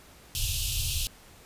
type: band-stop noise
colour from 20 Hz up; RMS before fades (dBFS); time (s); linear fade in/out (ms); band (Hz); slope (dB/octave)
pink; -29; 0.35-1.07; 0; 130 to 2600; 96
effects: pink hiss -53 dBFS RMS until 1.45 s + resampled to 32000 Hz